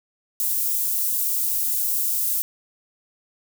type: high-pass noise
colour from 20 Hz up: white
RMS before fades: -23 dBFS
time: 0.4-2.42 s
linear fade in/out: 0 ms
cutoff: 11000 Hz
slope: 12 dB/octave
effects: none